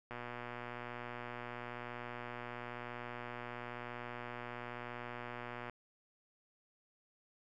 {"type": "click train", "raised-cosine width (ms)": 0.5, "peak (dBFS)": -29, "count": 677, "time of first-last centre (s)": [0.11, 5.697], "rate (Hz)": 121, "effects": []}